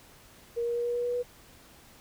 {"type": "tone with pitch steps", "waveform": "sine", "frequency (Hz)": [470.4, 473.4, 476.4, 479.5, 482.5, 485.6, 488.7], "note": ["A#4", "A#4", "A#4", "A#4", "B4", "B4", "B4"], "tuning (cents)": [16, 27, 38, 49, -40, -29, -18], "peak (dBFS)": -27, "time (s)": [0.56, 1.232], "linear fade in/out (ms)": 20, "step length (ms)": 96, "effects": ["pink hiss -55 dBFS RMS until 2 s"]}